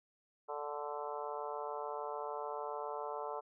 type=harmonic tone with a mistuned harmonic; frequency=146.9 Hz; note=D3; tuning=1 cent sharp; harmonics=3 / 4 / 5 / 6 / 7 / 8 / 9; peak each=-44 / -45 / -46 / -45 / -46 / -52 / -50 dBFS; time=0.48-3.41 s; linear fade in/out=20 ms; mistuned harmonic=8; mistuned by=-45 cents; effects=none